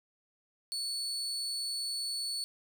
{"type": "tone", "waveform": "35% pulse", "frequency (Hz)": 4435, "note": "C#8", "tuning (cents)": 0, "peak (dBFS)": -32, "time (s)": [0.72, 2.44], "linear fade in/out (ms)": 0, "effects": []}